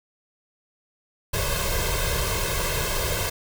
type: noise with comb filter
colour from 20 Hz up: pink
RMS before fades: -25 dBFS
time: 1.33-3.3 s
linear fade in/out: 10 ms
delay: 1.9 ms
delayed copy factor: +0.95
effects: none